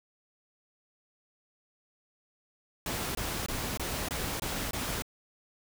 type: noise bursts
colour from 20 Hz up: pink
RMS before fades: -34 dBFS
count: 7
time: 2.86-5.022 s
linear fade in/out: 2 ms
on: 290 ms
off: 22 ms
effects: none